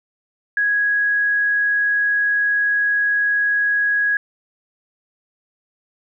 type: tone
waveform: sine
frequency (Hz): 1661.2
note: G#6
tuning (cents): 0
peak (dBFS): -15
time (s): 0.57-4.17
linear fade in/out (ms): 2
effects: none